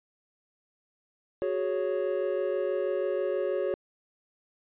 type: chord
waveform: triangle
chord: F# suspended second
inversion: none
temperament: just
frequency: 370 / 416.2 / 555 Hz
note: F#4 / G#4 / C#5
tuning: 0 / +4 / +2 cents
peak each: -29 / -30 / -28 dBFS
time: 1.42-3.74 s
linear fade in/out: 0 ms
effects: resampled to 8000 Hz